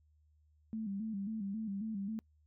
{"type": "tone with vibrato", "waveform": "sine", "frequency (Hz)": 208.6, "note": "G#3", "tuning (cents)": 8, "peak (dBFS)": -36, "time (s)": [0.73, 2.19], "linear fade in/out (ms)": 0, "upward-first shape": "square", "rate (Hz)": 3.7, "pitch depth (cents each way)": 96, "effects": ["noise-tail reverb RT60 0.1 s tail -26 dB re dry", "added 76 Hz sine -66 dBFS peak until 2.46 s"]}